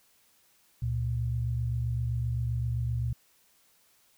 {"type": "tone pair together", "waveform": "sine", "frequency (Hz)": [69.6, 117.3], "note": ["C#2", "A#2"], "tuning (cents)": [8, 11], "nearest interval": "major sixth", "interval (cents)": 903, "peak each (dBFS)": [-33, -28], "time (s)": [0.82, 3.13], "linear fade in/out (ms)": 5, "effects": ["white hiss -65 dBFS RMS until 4.17 s"]}